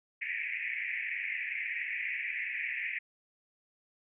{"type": "band-pass noise", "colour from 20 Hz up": "white", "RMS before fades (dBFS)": -36, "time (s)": [0.21, 2.99], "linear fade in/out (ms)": 10, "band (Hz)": [1800, 2500], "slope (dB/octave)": 96, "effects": []}